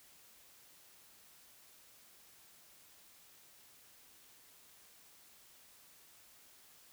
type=silence; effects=white hiss -62 dBFS RMS until 6.92 s